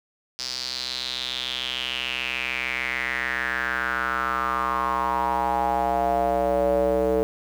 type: tone with band-pass filter sweep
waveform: square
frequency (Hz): 63.4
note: B1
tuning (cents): +46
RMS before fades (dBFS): -25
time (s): 0.39-7.23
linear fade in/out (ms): 0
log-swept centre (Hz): 5000 to 480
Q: 5.5
effects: 8-bit